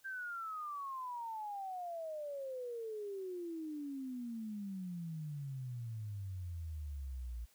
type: exponential sweep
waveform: sine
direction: down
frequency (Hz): 1590 to 56.4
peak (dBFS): -40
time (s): 0.04-7.46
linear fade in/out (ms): 20
effects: white hiss -69 dBFS RMS until 7.54 s